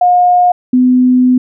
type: tone pair in turn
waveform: sine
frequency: 716 / 252.1 Hz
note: F5 / B3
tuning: +43 / +36 cents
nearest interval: octave + tritone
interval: 1807 cents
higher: first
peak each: -5 dBFS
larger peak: neither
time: 0.01-0.52 / 0.73-1.38 s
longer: second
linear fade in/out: 5 ms
effects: none